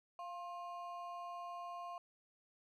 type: ring-modulated tone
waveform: triangle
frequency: 880 Hz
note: A5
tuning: in tune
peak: -39 dBFS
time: 0.19-1.98 s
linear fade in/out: 2 ms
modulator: 183 Hz
effects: none